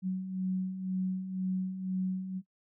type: beating tone pair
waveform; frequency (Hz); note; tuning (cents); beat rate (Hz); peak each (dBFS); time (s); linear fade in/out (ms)
sine; 185 / 187; F#3 / F#3; 0 / +19; 2; -38 / -31; 0.02-2.42; 50
effects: noise-tail reverb RT60 0.1 s tail -20 dB re dry